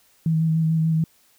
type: tone with vibrato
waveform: sine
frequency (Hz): 160.7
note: E3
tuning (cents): -44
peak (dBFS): -17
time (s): 0.26-1.04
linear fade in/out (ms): 2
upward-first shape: square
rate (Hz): 6.8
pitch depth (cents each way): 16
effects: white hiss -59 dBFS RMS until 1.38 s